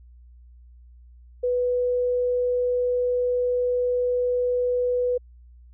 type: tone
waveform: sine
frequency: 493.9 Hz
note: B4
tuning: in tune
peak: -20 dBFS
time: 1.43-5.18 s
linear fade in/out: 10 ms
effects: added 60 Hz sine -46 dBFS peak until 5.73 s